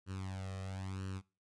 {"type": "tone with flanger", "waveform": "sawtooth", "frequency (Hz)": 95.2, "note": "F#2", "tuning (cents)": 50, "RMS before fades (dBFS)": -42, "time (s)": [0.06, 1.22], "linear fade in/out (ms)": 50, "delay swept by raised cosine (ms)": [0.69, 1.62], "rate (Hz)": 1, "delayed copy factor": 0.85, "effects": ["noise-tail reverb RT60 0.3 s tail -22 dB re dry", "resampled to 22050 Hz"]}